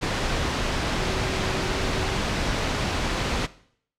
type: tone in noise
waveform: sine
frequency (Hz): 377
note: F#4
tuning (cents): +32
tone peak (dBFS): -33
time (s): 0.96-2.18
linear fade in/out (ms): 20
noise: pink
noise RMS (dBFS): -25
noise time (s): 0.01-3.47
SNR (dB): -11
effects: noise-tail reverb RT60 0.6 s tail -18 dB re dry + low-pass 5000 Hz 12 dB/octave